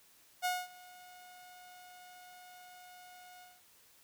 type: tone with ADSR envelope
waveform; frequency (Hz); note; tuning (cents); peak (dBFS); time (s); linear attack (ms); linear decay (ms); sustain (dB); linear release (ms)
sawtooth; 725; F#5; -35; -26; 0.42-3.62; 33; 220; -23; 210
effects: white hiss -64 dBFS RMS until 4.03 s